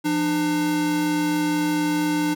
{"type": "tone pair together", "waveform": "square", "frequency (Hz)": [171.39, 300.5], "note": ["F3", "D4"], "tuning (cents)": [-32, 40], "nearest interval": "minor seventh", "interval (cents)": 972, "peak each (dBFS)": [-30, -21], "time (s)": [0.04, 2.35], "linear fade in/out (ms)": 20, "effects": []}